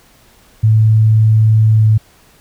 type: tone with pitch glide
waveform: sine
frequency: 109.6 to 108.78 Hz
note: A2 to A2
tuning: -6 to -19 cents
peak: -6 dBFS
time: 0.63-1.98 s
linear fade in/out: 10 ms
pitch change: -13 cents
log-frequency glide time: 1.73-1.86 s
effects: pink hiss -48 dBFS RMS until 2.4 s